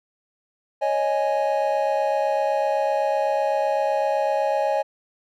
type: chord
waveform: triangle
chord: C# suspended second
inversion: none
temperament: equal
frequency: 554.4 / 622.3 / 830.6 Hz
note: C#5 / D#5 / G#5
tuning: 0 / 0 / 0 cents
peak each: -22 dBFS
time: 0.81-4.83 s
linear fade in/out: 20 ms
effects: none